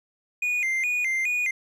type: tone with vibrato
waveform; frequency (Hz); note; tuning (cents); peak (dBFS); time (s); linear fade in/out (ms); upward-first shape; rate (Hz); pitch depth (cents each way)
triangle; 2268; C#7; +39; -21; 0.42-1.51; 5; square; 2.4; 140
effects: none